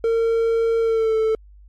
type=tone with pitch glide; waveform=triangle; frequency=456.5 to 440.7 Hz; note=A#4 to A4; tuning=-36 to +3 cents; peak=-14 dBFS; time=0.04-1.35 s; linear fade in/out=2 ms; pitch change=-61 cents; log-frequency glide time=0.8-1.16 s; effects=added 50 Hz sine -43 dBFS peak until 1.68 s + MP3 96 kbps